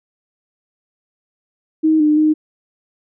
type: tone with pitch steps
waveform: sine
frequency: 314.7 / 302.2 / 308.3 Hz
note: D#4 / D4 / D#4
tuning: +20 / +50 / -16 cents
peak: -10 dBFS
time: 1.83-2.34 s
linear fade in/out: 20 ms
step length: 170 ms
effects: none